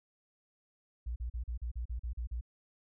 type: tone bursts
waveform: sine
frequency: 59.2 Hz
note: A#1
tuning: 27 cents sharp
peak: -34 dBFS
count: 10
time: 1.06-2.411 s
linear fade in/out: 10 ms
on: 100 ms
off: 39 ms
effects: none